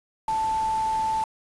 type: tone in noise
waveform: sine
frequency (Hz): 880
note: A5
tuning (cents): 0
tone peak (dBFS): -22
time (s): 0.28-1.24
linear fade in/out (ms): 2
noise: pink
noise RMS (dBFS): -40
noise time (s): 0.28-1.24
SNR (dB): +15
effects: resampled to 24000 Hz